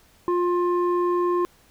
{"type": "tone with low-pass filter", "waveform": "square", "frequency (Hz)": 352.8, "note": "F4", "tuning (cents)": 18, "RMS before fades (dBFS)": -22, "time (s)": [0.28, 1.45], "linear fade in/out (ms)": 0, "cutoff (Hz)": 870, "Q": 6.7, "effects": ["pink hiss -57 dBFS RMS until 1.7 s"]}